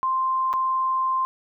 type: tone with dropouts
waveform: sine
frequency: 1046.5 Hz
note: C6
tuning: in tune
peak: -20 dBFS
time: 0.03-1.25 s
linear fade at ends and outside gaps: 0 ms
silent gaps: 0.53-0.537 s
effects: none